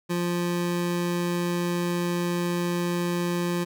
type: tone pair together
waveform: square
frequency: 174.6 / 349.2 Hz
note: F3 / F4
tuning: 0 / 0 cents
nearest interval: octave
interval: 1200 cents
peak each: -27 / -29 dBFS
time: 0.09-3.65 s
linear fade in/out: 20 ms
effects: none